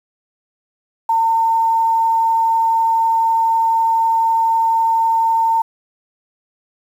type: tone with quantisation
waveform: sine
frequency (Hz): 906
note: A#5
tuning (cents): -50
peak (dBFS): -12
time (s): 1.09-5.62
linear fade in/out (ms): 5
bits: 7
effects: none